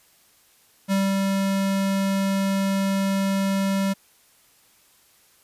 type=tone with ADSR envelope; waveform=square; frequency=195 Hz; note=G3; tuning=9 cents flat; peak=-19 dBFS; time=0.88-3.94 s; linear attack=39 ms; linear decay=210 ms; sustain=-2 dB; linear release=19 ms; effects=white hiss -58 dBFS RMS until 5.43 s + resampled to 32000 Hz